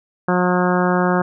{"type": "harmonic tone", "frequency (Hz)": 180, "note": "F#3", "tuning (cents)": -47, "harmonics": [1, 2, 3, 4, 5, 6, 7, 8, 9], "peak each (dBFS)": [-18, -21, -23, -24, -25, -26, -26, -27, -28], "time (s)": [0.28, 1.22], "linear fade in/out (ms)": 5, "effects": []}